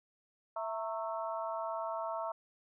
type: harmonic tone with a mistuned harmonic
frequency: 220 Hz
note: A3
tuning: in tune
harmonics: 3 / 4 / 5 / 6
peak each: -38 / -40 / -42 / -44 dBFS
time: 0.56-2.32 s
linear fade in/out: 5 ms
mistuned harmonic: 4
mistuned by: +73 cents
effects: none